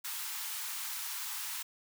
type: high-pass noise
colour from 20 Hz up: white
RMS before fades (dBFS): -39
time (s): 0.04-1.63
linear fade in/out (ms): 10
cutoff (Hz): 820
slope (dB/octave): 96
effects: none